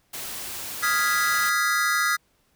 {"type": "noise", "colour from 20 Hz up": "white", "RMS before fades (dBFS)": -34, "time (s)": [0.13, 1.5], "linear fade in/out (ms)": 10}
{"type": "chord", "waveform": "square", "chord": "F half-diminished seventh", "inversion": "third", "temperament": "equal", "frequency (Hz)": [1244.5, 1396.9, 1661.2, 1975.5], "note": ["Eb6", "F6", "Ab6", "Cb7"], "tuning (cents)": [0, 0, 0, 0], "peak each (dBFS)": -27, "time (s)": [0.82, 2.17], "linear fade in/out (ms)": 20}
{"effects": ["pink hiss -66 dBFS RMS until 2.55 s"]}